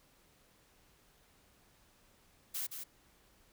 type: noise with echo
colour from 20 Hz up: blue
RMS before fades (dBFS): -38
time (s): 2.54-2.67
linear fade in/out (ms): 10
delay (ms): 170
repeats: 1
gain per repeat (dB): -6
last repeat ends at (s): 2.84
effects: pink hiss -67 dBFS RMS until 3.52 s